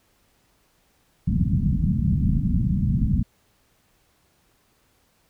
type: low-pass noise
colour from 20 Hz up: white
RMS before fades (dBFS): -21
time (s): 1.27-3.23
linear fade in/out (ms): 10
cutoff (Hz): 220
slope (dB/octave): 48
effects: pink hiss -64 dBFS RMS until 5.29 s